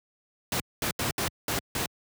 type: noise bursts at uneven times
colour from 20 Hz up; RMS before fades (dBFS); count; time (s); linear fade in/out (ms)
pink; -28; 6; 0.52-0.6 / 0.82-0.91 / 0.99-1.11 / 1.18-1.28 / 1.48-1.59 / 1.75-1.86; 2
effects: high-pass 80 Hz 12 dB/octave